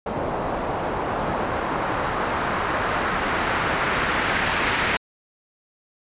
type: noise with low-pass filter sweep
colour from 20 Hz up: white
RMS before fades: -24 dBFS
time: 0.06-4.97 s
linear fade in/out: 5 ms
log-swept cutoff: 740 to 2100 Hz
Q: 1.2
effects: resampled to 8000 Hz

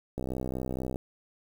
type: click train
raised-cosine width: 2 ms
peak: -20 dBFS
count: 51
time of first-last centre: 0.18-0.959 s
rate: 64.2 Hz
effects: 8-bit

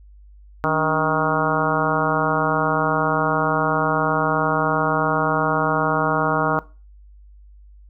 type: harmonic tone with a mistuned harmonic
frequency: 157.2 Hz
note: D#3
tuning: 18 cents sharp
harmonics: 1 / 2 / 3 / 4 / 5 / 6 / 7 / 8 / 9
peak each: -26 / -26 / -26 / -26 / -26 / -26 / -26 / -26 / -26 dBFS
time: 0.64-6.59 s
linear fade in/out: 0 ms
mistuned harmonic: 2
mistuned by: -110 cents
effects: noise-tail reverb RT60 0.3 s tail -19 dB re dry + added 50 Hz sine -43 dBFS peak until 7.89 s

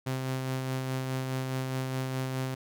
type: tone with tremolo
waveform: sawtooth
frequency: 130.81 Hz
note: C3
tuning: in tune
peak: -25 dBFS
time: 0.06-2.55 s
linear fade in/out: 10 ms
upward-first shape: sine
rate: 4.8 Hz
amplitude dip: 30%
effects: none

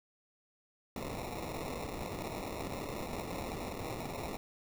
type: noise with sample-and-hold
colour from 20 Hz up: white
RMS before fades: -40 dBFS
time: 0.96-4.37 s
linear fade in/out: 2 ms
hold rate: 1575 Hz
effects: none

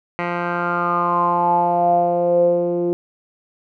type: tone with low-pass filter sweep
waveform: 10% pulse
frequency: 174.2 Hz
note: F3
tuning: 4 cents flat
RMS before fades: -18 dBFS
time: 0.19-2.93 s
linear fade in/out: 0 ms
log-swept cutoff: 1900 to 390 Hz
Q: 7.8
effects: none

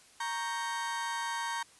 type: chord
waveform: 35% pulse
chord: G diminished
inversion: first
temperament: equal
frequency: 932.3 / 1108.7 / 1568 Hz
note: Bb5 / Db6 / G6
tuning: 0 / 0 / 0 cents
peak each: -33 / -39 / -38 dBFS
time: 0.2-1.63 s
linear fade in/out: 5 ms
effects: white hiss -59 dBFS RMS until 1.79 s + resampled to 24000 Hz

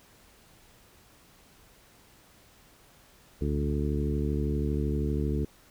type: harmonic tone with a mistuned harmonic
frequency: 72.7 Hz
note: D2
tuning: 17 cents flat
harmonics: 1 / 2 / 3 / 4 / 5 / 6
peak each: -29 / -32 / -34 / -35 / -36 / -37 dBFS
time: 3.41-5.45 s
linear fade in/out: 5 ms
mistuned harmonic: 1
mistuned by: -54 cents
effects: pink hiss -58 dBFS RMS until 5.7 s

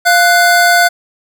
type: tone pair together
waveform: square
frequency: 698.5 / 1484.8 Hz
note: F5 / F#6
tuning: 0 / +6 cents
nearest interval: octave + minor second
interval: 1306 cents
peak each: -10 dBFS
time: 0.05-0.89 s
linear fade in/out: 20 ms
effects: none

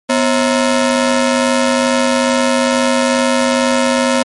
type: ring-modulated tone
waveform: sawtooth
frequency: 394.3 Hz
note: G4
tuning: 10 cents sharp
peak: -4 dBFS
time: 0.09-4.23 s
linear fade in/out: 10 ms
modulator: 146 Hz
effects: MP3 48 kbps

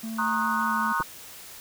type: tone with pitch glide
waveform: triangle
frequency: 223.5 to 221.4 Hz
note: A3 to A3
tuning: +27 to +11 cents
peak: -29 dBFS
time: 0.03-0.93 s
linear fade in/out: 10 ms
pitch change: -16 cents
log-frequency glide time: 0.69-0.75 s
type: chord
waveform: sine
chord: D# minor seventh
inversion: second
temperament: equal with one note detuned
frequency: 932.3 / 1083.4 / 1244.5 / 1480 Hz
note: A#5 / C#6 / D#6 / F#6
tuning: 0 / -40 / 0 / 0 cents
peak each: -29 dBFS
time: 0.18-1.03 s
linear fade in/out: 10 ms
type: clicks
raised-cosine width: 2 ms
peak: -22 dBFS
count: 2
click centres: 1.001 / 1.007 s
effects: white hiss -44 dBFS RMS until 1.6 s

